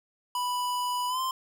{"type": "tone with pitch glide", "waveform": "square", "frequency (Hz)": [987.8, 1042.3], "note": ["B5", "C6"], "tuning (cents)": [0, -7], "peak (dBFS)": -28, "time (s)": [0.35, 1.31], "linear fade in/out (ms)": 2, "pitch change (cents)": 93, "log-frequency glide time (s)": [1.08, 1.2], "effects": []}